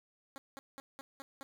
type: tone bursts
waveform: 10% pulse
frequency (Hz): 272.8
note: C#4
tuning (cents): -28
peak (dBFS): -37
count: 6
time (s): 0.36-1.43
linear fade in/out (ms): 0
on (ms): 20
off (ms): 190
effects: none